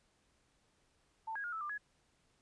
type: tone with pitch steps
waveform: sine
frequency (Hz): 890 / 1644 / 1424 / 1312 / 1192 / 1680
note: A5 / G#6 / F6 / E6 / D6 / G#6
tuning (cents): +20 / -18 / +33 / -9 / +25 / +19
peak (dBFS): -38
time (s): 1.27-1.78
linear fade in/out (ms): 10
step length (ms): 85
effects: pink hiss -74 dBFS RMS until 2.41 s + resampled to 22050 Hz